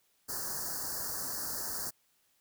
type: band-stop noise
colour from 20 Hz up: white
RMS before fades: -37 dBFS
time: 0.28-1.91 s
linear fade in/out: 20 ms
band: 1800 to 4400 Hz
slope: 96 dB/octave
effects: white hiss -72 dBFS RMS until 2.4 s